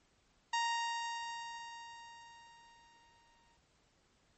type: tone with exponential decay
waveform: sawtooth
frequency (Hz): 932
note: A#5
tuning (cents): -1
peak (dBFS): -27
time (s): 0.53-3.57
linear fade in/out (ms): 5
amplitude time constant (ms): 660
effects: pink hiss -72 dBFS RMS until 4.37 s + MP3 32 kbps